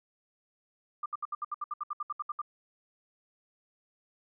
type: tone bursts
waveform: sine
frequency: 1196 Hz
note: D6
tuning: 31 cents sharp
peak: -31 dBFS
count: 15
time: 1.03-2.417 s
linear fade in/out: 5 ms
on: 29 ms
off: 68 ms
effects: none